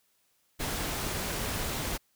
pink noise, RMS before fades -33 dBFS, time 0.59-1.98 s, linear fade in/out 20 ms, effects white hiss -71 dBFS RMS until 2.15 s

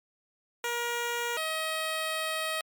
10% pulse tone pair in turn, 475.1 / 634.2 Hz, A#4 / D#5, +33 / +33 cents, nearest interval perfect fourth, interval 500 cents, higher second, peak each -21 dBFS, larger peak neither, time 0.64-1.37 / 1.37-2.61 s, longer second, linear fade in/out 2 ms, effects MP3 96 kbps

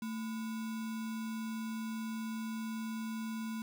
sine tone with sample-and-hold, 222.7 Hz, A3, 21 cents sharp, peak -36 dBFS, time 0.02-3.62 s, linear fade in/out 2 ms, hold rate 1225 Hz, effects none

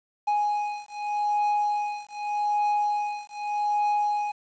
triangle beating tone pair, 830.6 / 831.43 Hz, G#5 / G#5, 0 / +2 cents, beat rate 0.83 Hz, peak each -25 dBFS, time 0.27-4.32 s, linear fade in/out 10 ms, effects resampled to 16000 Hz + 9-bit

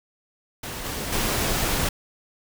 pink noise with level steps, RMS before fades -33 / -30 / -24 dBFS, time 0.63-1.89 s, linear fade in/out 5 ms, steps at 0.84 / 1.12 s, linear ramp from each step 10 ms, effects none

